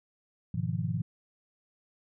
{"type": "chord", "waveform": "sine", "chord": "F half-diminished seventh", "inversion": "first", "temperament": "equal", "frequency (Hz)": [103.83, 123.47, 155.56, 174.61], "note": ["Ab2", "Cb3", "Eb3", "F3"], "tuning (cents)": [0, 0, 0, 0], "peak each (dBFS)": -34, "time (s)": [0.54, 1.02], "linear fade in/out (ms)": 5, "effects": []}